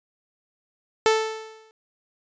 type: tone with exponential decay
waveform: sawtooth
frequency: 440 Hz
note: A4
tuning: in tune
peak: -10 dBFS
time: 1.06-1.71 s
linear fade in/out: 0 ms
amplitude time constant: 140 ms
effects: resampled to 16000 Hz